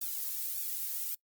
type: noise with flanger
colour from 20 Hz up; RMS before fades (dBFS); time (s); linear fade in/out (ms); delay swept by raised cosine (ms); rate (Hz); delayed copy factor
violet; -36; 0.01-1.15; 5; 0.97 to 2.07; 1.7; -0.65
effects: noise-tail reverb RT60 0.1 s tail -23 dB re dry + Opus 48 kbps